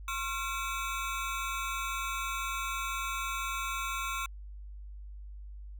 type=ring-modulated tone; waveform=25% pulse; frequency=1222 Hz; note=D#6; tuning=32 cents flat; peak=-26 dBFS; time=0.08-4.26 s; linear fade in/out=2 ms; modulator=146 Hz; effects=added 50 Hz sine -42 dBFS peak until 5.79 s